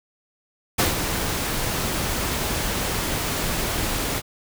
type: noise with ADSR envelope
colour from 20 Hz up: pink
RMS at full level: -18 dBFS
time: 0.78-4.22 s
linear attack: 12 ms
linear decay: 140 ms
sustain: -7 dB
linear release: 42 ms
effects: none